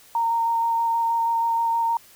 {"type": "tone with vibrato", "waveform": "sine", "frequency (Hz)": 922, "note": "A#5", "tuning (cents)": -19, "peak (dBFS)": -19, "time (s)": [0.15, 1.97], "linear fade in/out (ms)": 2, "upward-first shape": "square", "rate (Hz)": 6.3, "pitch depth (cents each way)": 9, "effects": ["white hiss -51 dBFS RMS until 2.15 s"]}